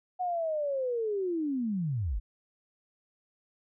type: linear sweep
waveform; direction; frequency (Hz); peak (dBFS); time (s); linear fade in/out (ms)
sine; down; 740 to 38.54; -28; 0.19-2.2; 20
effects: none